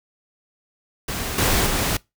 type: noise with level steps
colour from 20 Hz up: pink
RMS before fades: -27 / -19 / -22 dBFS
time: 1.08-1.97 s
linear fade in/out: 5 ms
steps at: 1.38 / 1.66 s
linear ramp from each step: 5 ms
effects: noise-tail reverb RT60 0.2 s tail -23 dB re dry